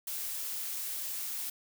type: noise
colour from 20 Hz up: blue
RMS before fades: -37 dBFS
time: 0.07-1.5 s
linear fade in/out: 5 ms
effects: none